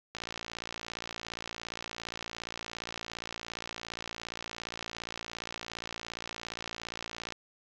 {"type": "click train", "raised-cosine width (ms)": 0.2, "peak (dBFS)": -20, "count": 412, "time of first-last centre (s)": [0.15, 7.323], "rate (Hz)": 57.3, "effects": ["low-pass 7000 Hz 12 dB/octave", "9-bit"]}